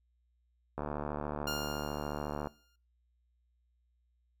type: click train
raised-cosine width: 1 ms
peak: -22 dBFS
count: 126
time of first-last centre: 0.78-2.471 s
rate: 73.9 Hz
type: tone with exponential decay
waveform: 15% pulse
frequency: 1407 Hz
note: F6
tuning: 12 cents sharp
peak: -27 dBFS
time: 1.47-2.76 s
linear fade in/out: 5 ms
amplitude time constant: 280 ms
effects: noise-tail reverb RT60 0.4 s tail -22 dB re dry + added 60 Hz sine -70 dBFS peak until 4.4 s